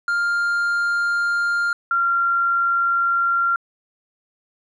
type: tone pair in turn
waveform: triangle / sine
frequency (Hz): 1400 / 1379.9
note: F6 / F6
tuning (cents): +4 / -21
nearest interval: unison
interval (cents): 25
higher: first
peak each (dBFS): -16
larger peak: neither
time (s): 0.08-1.73 / 1.91-3.56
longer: neither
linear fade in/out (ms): 2
effects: resampled to 22050 Hz